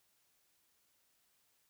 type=silence; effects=white hiss -75 dBFS RMS until 1.69 s